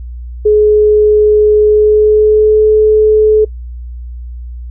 sine tone with pitch glide, 423 to 429.9 Hz, G#4 to A4, +32 to -40 cents, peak -4 dBFS, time 0.45-3.45 s, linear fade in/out 10 ms, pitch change +28 cents, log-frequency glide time 1.65-2.64 s, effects noise-tail reverb RT60 0.1 s tail -25 dB re dry + added 60 Hz sine -22 dBFS peak until 4.7 s

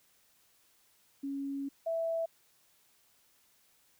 sine tone pair in turn, 277.2 / 659.3 Hz, C#4 / E5, 0 / 0 cents, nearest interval octave + minor third, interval 1500 cents, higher second, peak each -34 / -30 dBFS, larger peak second, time 1.23-1.69 / 1.86-2.26 s, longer first, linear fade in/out 10 ms, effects white hiss -68 dBFS RMS until 3.99 s

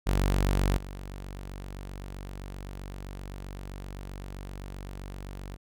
sawtooth tone with level steps, 47.71 Hz, G1, 46 cents flat, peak -19 / -34 dBFS, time 0.06-5.57 s, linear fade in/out 20 ms, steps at 0.77 s, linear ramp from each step 10 ms, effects none

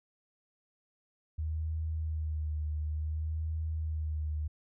sine tone with vibrato, 77.78 Hz, D#2, in tune, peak -31 dBFS, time 1.38-4.48 s, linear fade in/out 10 ms, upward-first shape sine, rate 0.57 Hz, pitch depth 37 cents each way, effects none

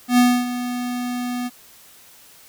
square tone with ADSR envelope, 245.9 Hz, B3, 7 cents flat, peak -11 dBFS, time 0.08-1.5 s, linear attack 100 ms, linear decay 270 ms, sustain -13 dB, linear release 34 ms, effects white hiss -48 dBFS RMS until 2.48 s

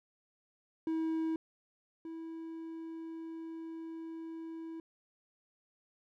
triangle tone pair in turn, 322 / 326.5 Hz, E4 / E4, -41 / -17 cents, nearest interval unison, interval 24 cents, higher second, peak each -29 / -39 dBFS, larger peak first, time 0.87-1.36 / 2.05-4.8 s, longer second, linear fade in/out 2 ms, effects none

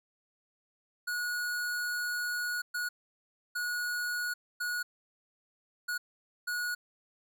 square tone bursts at uneven times, 1455 Hz, F#6, 29 cents flat, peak -32 dBFS, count 6, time 1.07-2.62 / 2.74-2.89 / 3.55-4.34 / 4.6-4.83 / 5.88-5.98 / 6.47-6.75 s, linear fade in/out 10 ms, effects none

